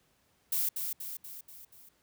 violet noise with echo, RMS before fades -30 dBFS, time 0.52-0.69 s, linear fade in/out 5 ms, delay 240 ms, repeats 5, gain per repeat -5 dB, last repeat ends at 1.89 s, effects pink hiss -70 dBFS RMS until 2.02 s + high-pass 60 Hz 12 dB/octave

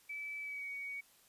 sine tone with pitch glide, 2306 to 2247 Hz, D7 to C#7, -32 to +23 cents, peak -40 dBFS, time 0.09-1.01 s, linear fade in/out 10 ms, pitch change -45 cents, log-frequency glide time 0.41-0.67 s, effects white hiss -66 dBFS RMS until 1.28 s + resampled to 32000 Hz

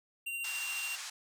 square tone with tremolo, 2766 Hz, F7, 17 cents flat, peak -35 dBFS, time 0.26-0.96 s, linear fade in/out 10 ms, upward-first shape triangle, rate 14 Hz, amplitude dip 30%
white band-pass noise, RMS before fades -43 dBFS, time 0.44-1.1 s, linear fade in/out 5 ms, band 820 to 8100 Hz, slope 24 dB/octave
effects none

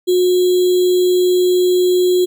sine tone with sample-and-hold, 362.3 Hz, F#4, 36 cents flat, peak -10 dBFS, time 0.07-2.26 s, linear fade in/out 20 ms, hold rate 3675 Hz, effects none

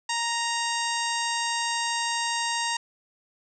harmonic tone with a mistuned harmonic, 932.3 Hz, A#5, in tune, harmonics 1 / 2 / 3 / 4 / 5 / 6 / 7 / 8 / 9, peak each -29 / -32 / -34 / -35 / -36 / -37 / -37 / -38 / -39 dBFS, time 0.09-2.77 s, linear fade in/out 5 ms, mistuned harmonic 5, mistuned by +22 cents, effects none

